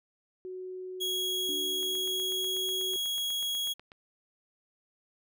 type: tone with pitch glide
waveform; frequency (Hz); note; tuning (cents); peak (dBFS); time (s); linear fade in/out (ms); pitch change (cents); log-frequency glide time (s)
sine; 370 to 374.7; F#4 to F#4; 0 to +22; -37; 0.45-2.96; 0; +22; 1.3-2.61
type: tone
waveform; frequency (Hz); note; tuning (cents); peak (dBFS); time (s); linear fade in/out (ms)
40% pulse; 3316; G#7; -3; -29; 1-3.74; 20
type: tone with exponential decay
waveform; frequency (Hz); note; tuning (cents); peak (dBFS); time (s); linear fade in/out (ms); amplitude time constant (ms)
sine; 296.3; D4; +15; -37; 1.49-2.78; 0; 280
type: click train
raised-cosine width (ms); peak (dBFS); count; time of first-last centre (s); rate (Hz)
0.3; -33; 18; 1.83-3.918; 8.14
effects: none